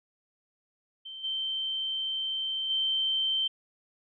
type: tone with level steps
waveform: sine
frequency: 3114 Hz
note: G7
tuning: 12 cents flat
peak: -39 / -29 / -25 dBFS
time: 1.05-3.48 s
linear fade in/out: 10 ms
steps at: 1.23 / 2.69 s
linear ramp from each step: 20 ms
effects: none